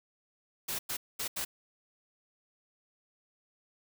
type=noise bursts at uneven times; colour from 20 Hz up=white; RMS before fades=-35 dBFS; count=4; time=0.68-0.79 / 0.89-0.97 / 1.19-1.28 / 1.36-1.45 s; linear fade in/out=10 ms; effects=none